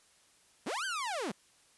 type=linear two-way sweep; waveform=sawtooth; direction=up then down; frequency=155.56 to 1600 to 155.56 Hz; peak=-30 dBFS; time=0.66-1.32 s; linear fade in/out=10 ms; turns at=0.85 s; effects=white hiss -65 dBFS RMS until 1.77 s + resampled to 24000 Hz